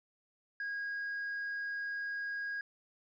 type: tone with tanh clipping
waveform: triangle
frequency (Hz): 1639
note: G#6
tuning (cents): -23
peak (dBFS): -36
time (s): 0.6-2.61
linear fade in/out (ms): 2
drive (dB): 6
effects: resampled to 16000 Hz